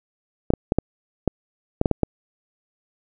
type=clicks; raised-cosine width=2 ms; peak=-4 dBFS; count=9; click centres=0.504 / 0.537 / 0.721 / 0.786 / 1.277 / 1.814 / 1.858 / 1.913 / 2.033 s; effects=none